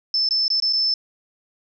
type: tone with dropouts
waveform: sine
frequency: 5274 Hz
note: E8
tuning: in tune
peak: -17 dBFS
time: 0.14-0.94 s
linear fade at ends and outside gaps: 2 ms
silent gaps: 0.289-0.308 / 0.481-0.502 / 0.601-0.623 / 0.727-0.732 s
effects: none